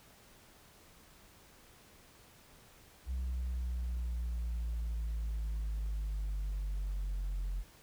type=linear sweep; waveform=sine; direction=down; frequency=64 to 44.4 Hz; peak=-31 dBFS; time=3.06-7.64 s; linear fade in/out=50 ms; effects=tanh soft clip ceiling -32 dBFS + pink hiss -60 dBFS RMS until 7.82 s